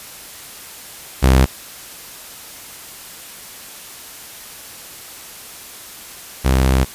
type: tone pair in turn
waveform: sawtooth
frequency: 65.41 / 65.41 Hz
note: C2 / C2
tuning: 0 / 0 cents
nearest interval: unison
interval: 0 cents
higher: neither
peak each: -5 / -8 dBFS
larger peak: first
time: 1.22-1.46 / 6.44-6.85 s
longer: second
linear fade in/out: 20 ms
effects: white hiss -36 dBFS RMS until 6.94 s + resampled to 32000 Hz